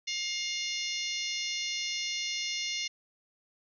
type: harmonic tone with a mistuned harmonic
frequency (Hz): 709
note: F5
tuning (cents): +26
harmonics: 3 / 4 / 5 / 6 / 7 / 8 / 9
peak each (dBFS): -37 / -38 / -39 / -40 / -40 / -41 / -42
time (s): 0.07-2.88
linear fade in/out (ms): 10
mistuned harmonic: 7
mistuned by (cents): +56
effects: none